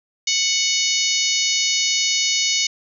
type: harmonic tone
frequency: 739 Hz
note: F#5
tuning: 2 cents flat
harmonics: 3 / 4 / 5 / 6 / 7 / 8 / 9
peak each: -25 / -25 / -25 / -25 / -25 / -25 / -25 dBFS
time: 0.27-2.67 s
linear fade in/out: 5 ms
effects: none